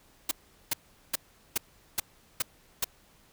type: noise bursts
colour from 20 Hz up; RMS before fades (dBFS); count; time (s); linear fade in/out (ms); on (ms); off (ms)
white; -27; 7; 0.29-2.844; 5; 22; 400
effects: pink hiss -61 dBFS RMS until 3.32 s